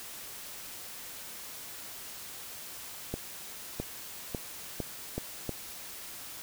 accelerating click train, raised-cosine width 2 ms, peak -19 dBFS, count 6, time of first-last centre 3.14-5.493 s, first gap 660 ms, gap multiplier 0.83, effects white hiss -44 dBFS RMS until 6.42 s

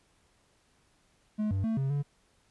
triangle tone with pitch steps, 212.9 / 96.7 / 223.4 / 135.3 / 143.2 Hz, G#3 / G2 / A3 / C#3 / D3, +43 / -23 / +27 / -42 / -43 cents, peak -25 dBFS, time 1.38-2.03 s, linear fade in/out 20 ms, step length 130 ms, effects pink hiss -68 dBFS RMS until 2.5 s + resampled to 24000 Hz

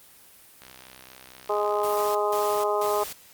click train, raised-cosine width 0.2 ms, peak -27 dBFS, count 90, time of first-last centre 0.62-2.004 s, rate 64.3 Hz
harmonic tone, 207.7 Hz, G#3, in tune, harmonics 2 / 3 / 4 / 5 / 6, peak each -26 / -28 / -29 / -30 / -31 dBFS, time 1.49-3.04 s, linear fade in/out 10 ms
white noise bursts, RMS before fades -37 dBFS, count 3, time 1.83-3.13 s, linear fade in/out 5 ms, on 320 ms, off 170 ms
effects white hiss -52 dBFS RMS until 3.33 s + Opus 32 kbps

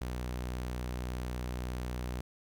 sawtooth tone, 61.74 Hz, B1, in tune, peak -31 dBFS, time 0.01-2.21 s, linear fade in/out 5 ms, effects 12-bit

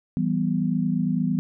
sine chord, E minor, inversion none, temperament equal with one note detuned, 164.81 / 193.63 / 246.9 Hz, E3 / G3 / B3, 0 / -21 / 0 cents, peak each -25 dBFS, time 0.17-1.39 s, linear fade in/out 0 ms, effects none

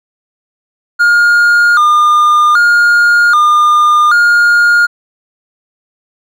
triangle tone with vibrato, 1310 Hz, E6, 11 cents flat, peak -3 dBFS, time 0.99-4.87 s, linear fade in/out 20 ms, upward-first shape square, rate 0.64 Hz, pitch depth 140 cents each way, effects none

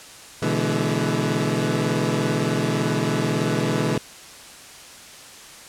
20% pulse chord, E dominant seventh, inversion second, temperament equal with one note detuned, 123.47 / 146.83 / 164.81 / 211.2 Hz, B2 / D3 / E3 / G#3, 0 / 0 / 0 / +29 cents, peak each -21 dBFS, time 0.42-3.98 s, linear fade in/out 5 ms, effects white hiss -42 dBFS RMS until 5.68 s + low-pass 9000 Hz 12 dB/octave

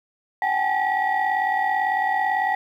sine tone cluster, 756 / 796 / 854 / 1925 Hz, F#5 / G5 / G#5 / B6, +37 / +26 / +48 / -45 cents, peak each -24 dBFS, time 0.42-2.55 s, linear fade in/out 2 ms, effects tanh soft clip ceiling -13 dBFS + 9-bit

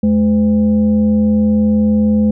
sine tone with frequency modulation, 213.1 Hz, G#3, 45 cents sharp, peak -9 dBFS, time 0.03-2.31 s, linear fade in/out 5 ms, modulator 295 Hz, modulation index 0.45, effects none

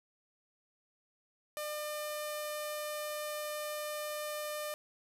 sawtooth tone with low-pass filter, 601 Hz, D5, 40 cents sharp, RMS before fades -39 dBFS, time 1.57-4.74 s, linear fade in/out 0 ms, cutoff 12000 Hz, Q 3.1, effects none

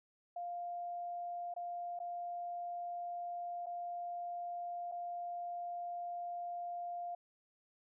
sine tone with dropouts, 700 Hz, F5, 4 cents sharp, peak -39 dBFS, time 0.36-7.15 s, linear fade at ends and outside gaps 5 ms, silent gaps 1.54-1.563 / 1.991-2 / 3.66-3.666 / 4.916-4.92 s, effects none

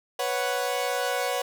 sawtooth chord, B suspended second, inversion none, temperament equal, 493.9 / 554.4 / 740 Hz, B4 / C#5 / F#5, 0 / 0 / 0 cents, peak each -26 dBFS, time 0.19-1.42 s, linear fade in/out 5 ms, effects none

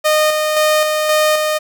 sawtooth tone with tremolo, 614 Hz, D#5, 23 cents flat, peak -7 dBFS, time 0.04-1.59 s, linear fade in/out 20 ms, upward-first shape square, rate 1.9 Hz, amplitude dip 35%, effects none

